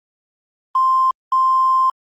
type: tone bursts at uneven times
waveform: triangle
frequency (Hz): 1046.5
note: C6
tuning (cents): 0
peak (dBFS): -8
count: 2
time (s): 0.75-1.11 / 1.32-1.9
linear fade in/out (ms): 5
effects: tanh soft clip ceiling -10 dBFS + Opus 32 kbps